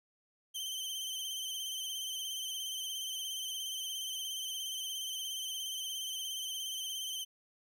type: tone with vibrato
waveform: sawtooth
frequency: 3100 Hz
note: G7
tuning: 20 cents flat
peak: -34 dBFS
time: 0.54-7.25 s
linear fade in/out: 20 ms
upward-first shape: sine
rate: 17 Hz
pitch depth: 45 cents each way
effects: none